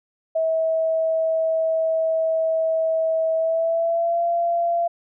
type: tone with pitch glide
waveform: sine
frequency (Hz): 646 to 684.4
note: E5 to F5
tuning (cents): -35 to -35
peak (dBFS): -18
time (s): 0.35-4.88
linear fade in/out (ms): 10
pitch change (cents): +100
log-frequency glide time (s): 3.35-4.23
effects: none